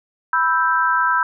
sine chord, E minor, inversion second, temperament equal, 987.8 / 1318.5 / 1568 Hz, B5 / E6 / G6, 0 / 0 / 0 cents, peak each -19 dBFS, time 0.33-1.23 s, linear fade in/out 2 ms, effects none

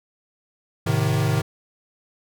square chord, A diminished, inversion none, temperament equal with one note detuned, 107.55 / 130.81 / 155.56 Hz, A2 / C3 / Eb3, -39 / 0 / 0 cents, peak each -24 dBFS, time 0.86-1.42 s, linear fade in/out 10 ms, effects none

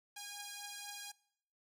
5% pulse beating tone pair, 816 / 820.1 Hz, G#5 / G#5, -31 / -22 cents, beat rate 4.1 Hz, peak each -35 / -38 dBFS, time 0.16-1.12 s, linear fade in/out 10 ms, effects noise-tail reverb RT60 0.7 s tail -23 dB re dry

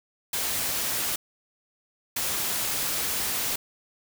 white noise bursts at uneven times, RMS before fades -28 dBFS, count 2, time 0.33-1.16 / 2.16-3.56 s, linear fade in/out 5 ms, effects none

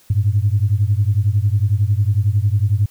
sine beating tone pair, 98 / 109 Hz, G2 / A2, 0 / -16 cents, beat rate 11 Hz, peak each -15 / -16 dBFS, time 0.1-2.86 s, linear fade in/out 5 ms, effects tanh soft clip ceiling -5 dBFS + white hiss -52 dBFS RMS until 2.9 s

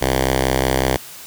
5% pulse tone with notch filter, 65.41 Hz, C2, in tune, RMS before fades -18 dBFS, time 0.01-0.97 s, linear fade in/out 10 ms, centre 210 Hz, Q 1.8, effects white hiss -37 dBFS RMS until 1.26 s

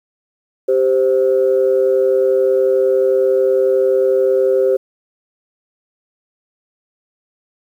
sine tone pair together, 391.4 / 522.5 Hz, G4 / C5, -3 / -2 cents, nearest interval perfect fourth, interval 501 cents, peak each -13 dBFS, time 0.68-4.77 s, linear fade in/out 10 ms, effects tanh soft clip ceiling -4 dBFS + 8-bit

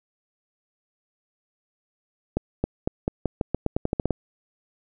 accelerating click train, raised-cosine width 2 ms, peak -9 dBFS, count 14, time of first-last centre 2.37-4.107 s, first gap 270 ms, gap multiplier 0.87, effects none

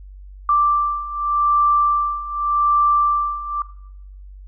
sine beating tone pair, 1174.7 / 1175.55 Hz, D6 / D6, 0 / +1 cents, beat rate 0.85 Hz, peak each -20 / -17 dBFS, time 0.49-3.62 s, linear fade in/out 2 ms, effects noise-tail reverb RT60 0.8 s tail -19 dB re dry + added 48 Hz sine -36 dBFS peak until 4.47 s

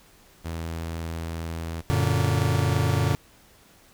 sawtooth tone, 82.41 Hz, E2, in tune, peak -26 dBFS, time 0.44-1.82 s, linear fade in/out 20 ms
45% pulse chord, Gb augmented, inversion none, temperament just, 92.5 / 115.62 / 144.53 Hz, Gb2 / Bb2 / D3, 0 / -14 / -27 cents, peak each -25 dBFS, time 1.9-3.15 s, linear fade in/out 0 ms
effects pink hiss -55 dBFS RMS until 3.93 s

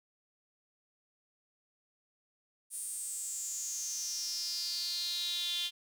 sawtooth tone with high-pass filter sweep, 349.2 Hz, F4, in tune, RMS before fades -37 dBFS, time 2.7-5.71 s, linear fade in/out 50 ms, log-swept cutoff 9400 to 3300 Hz, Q 7.7, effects none

